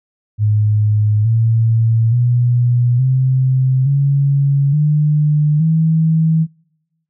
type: tone with pitch steps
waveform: sine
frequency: 106 / 113.61 / 121.76 / 130.5 / 139.87 / 149.91 / 160.67 Hz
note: G#2 / A#2 / B2 / C3 / C#3 / D3 / E3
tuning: +36 / -44 / -24 / -4 / +16 / +36 / -44 cents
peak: -10 dBFS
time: 0.38-6.47 s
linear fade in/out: 50 ms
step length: 870 ms
effects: noise-tail reverb RT60 1.0 s tail -26 dB re dry